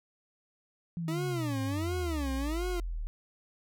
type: exponential sweep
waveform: sine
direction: down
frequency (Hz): 174 to 36.71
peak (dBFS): -32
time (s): 0.97-3.07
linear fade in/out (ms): 0
type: tone with vibrato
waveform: 40% pulse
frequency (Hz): 311.1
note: D#4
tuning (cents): 0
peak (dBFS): -32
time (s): 1.08-2.8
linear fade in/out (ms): 2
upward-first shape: sine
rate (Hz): 1.4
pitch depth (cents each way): 270
effects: none